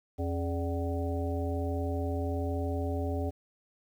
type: harmonic tone with a mistuned harmonic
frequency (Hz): 83.7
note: E2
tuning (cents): +27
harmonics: 1 / 3 / 5 / 7 / 9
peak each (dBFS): -31 / -36 / -38 / -39 / -41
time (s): 0.18-3.31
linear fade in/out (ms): 20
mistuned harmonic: 3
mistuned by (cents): +140
effects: 10-bit